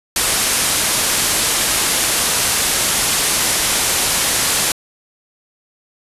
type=low-pass noise; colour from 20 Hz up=white; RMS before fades=-17 dBFS; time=0.16-4.72 s; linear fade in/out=2 ms; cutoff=12000 Hz; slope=48 dB/octave; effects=resampled to 32000 Hz